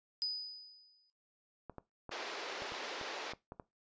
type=tone with exponential decay; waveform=sine; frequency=4978 Hz; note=D#8; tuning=in tune; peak=-31 dBFS; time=0.22-1.1 s; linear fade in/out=0 ms; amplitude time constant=190 ms
type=clicks; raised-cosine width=1 ms; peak=-31 dBFS; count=9; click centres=1.697 / 1.783 / 2.093 / 2.621 / 2.721 / 3.013 / 3.335 / 3.521 / 3.598 s
type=band-pass noise; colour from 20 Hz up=pink; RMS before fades=-43 dBFS; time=2.11-3.33 s; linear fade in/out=10 ms; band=380 to 5300 Hz; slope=24 dB/octave
effects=noise-tail reverb RT60 0.2 s tail -19 dB re dry + resampled to 16000 Hz